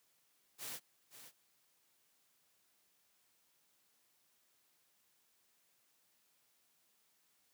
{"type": "noise with echo", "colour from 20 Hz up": "white", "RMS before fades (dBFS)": -45, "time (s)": [0.58, 0.8], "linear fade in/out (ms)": 50, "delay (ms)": 520, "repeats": 1, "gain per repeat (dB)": -11, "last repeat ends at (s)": 1.32, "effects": ["white hiss -75 dBFS RMS until 7.53 s", "high-pass 100 Hz 12 dB/octave"]}